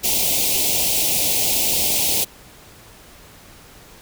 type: band-stop noise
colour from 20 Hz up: white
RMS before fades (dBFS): -19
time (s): 0.03-2.25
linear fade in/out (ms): 20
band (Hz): 860 to 2300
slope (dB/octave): 48
effects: pink hiss -45 dBFS RMS until 4.01 s